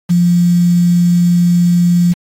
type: tone with quantisation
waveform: sine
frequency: 174.61 Hz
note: F3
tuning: in tune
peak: -7 dBFS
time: 0.09-2.14 s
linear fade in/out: 20 ms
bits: 5
effects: AAC 48 kbps